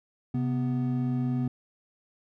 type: tone pair together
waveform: triangle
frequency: 131.53 / 247.8 Hz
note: C3 / B3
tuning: +9 / +6 cents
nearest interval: major seventh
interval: 1097 cents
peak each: -26 dBFS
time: 0.34-1.48 s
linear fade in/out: 5 ms
effects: none